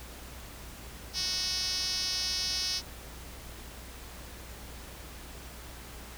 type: tone with band-pass filter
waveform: 5% pulse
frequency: 370 Hz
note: F#4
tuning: in tune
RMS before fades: -32 dBFS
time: 1.13-2.82 s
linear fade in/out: 50 ms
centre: 5500 Hz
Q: 5.1
effects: added 60 Hz sine -47 dBFS peak until 6.17 s + pink hiss -47 dBFS RMS until 6.17 s